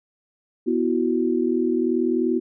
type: chord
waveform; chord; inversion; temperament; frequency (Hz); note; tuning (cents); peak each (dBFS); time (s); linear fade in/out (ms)
sine; B suspended fourth; none; equal; 246.9 / 329.6 / 370; B3 / E4 / F#4; 0 / 0 / 0; -23; 0.66-2.4; 20
effects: none